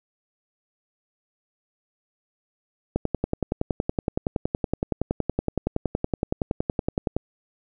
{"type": "click train", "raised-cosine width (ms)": 2, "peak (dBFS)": -9, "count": 46, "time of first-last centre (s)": [2.96, 7.166], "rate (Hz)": 10.7, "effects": []}